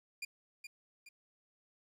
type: tone with echo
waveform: sawtooth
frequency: 2400 Hz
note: D7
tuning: 37 cents sharp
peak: -35 dBFS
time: 0.22-0.25 s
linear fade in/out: 5 ms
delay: 420 ms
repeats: 2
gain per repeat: -7 dB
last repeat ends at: 1.09 s
effects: low-pass 11000 Hz 12 dB/octave + 12-bit